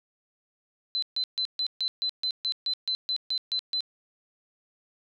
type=tone bursts; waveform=sine; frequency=4048 Hz; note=B7; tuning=42 cents sharp; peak=-25 dBFS; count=14; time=0.95-3.806 s; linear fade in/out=0 ms; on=74 ms; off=140 ms; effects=none